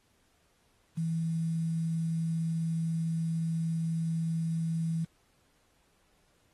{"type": "tone with quantisation", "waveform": "sine", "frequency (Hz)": 163.8, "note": "E3", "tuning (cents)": -11, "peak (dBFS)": -28, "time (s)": [0.97, 5.05], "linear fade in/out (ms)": 10, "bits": 9, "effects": ["pink hiss -70 dBFS RMS until 6.53 s", "AAC 32 kbps"]}